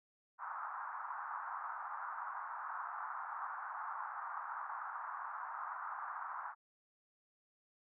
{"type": "band-pass noise", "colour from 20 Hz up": "white", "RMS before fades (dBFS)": -44, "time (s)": [0.38, 6.55], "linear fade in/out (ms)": 50, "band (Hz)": [830, 1400], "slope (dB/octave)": 48, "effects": []}